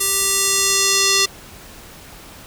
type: tone with band-pass filter sweep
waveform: square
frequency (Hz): 392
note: G4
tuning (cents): 0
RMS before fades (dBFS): -17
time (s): 0-1.26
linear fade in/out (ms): 10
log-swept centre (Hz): 10000 to 5100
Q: 1.5
effects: pink hiss -40 dBFS RMS until 2.46 s